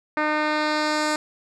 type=tone with low-pass filter sweep; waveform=10% pulse; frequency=304.2 Hz; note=D#4; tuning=39 cents flat; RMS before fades=-23 dBFS; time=0.17-1.16 s; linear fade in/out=2 ms; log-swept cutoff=2100 to 8100 Hz; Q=1.3; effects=none